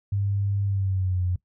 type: tone with pitch glide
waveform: sine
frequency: 100 to 90.13 Hz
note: G2 to F#2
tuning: +35 to -45 cents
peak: -22 dBFS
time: 0.12-1.36 s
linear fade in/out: 5 ms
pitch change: -180 cents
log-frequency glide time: 0.65-1.23 s
effects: noise-tail reverb RT60 0.1 s tail -19 dB re dry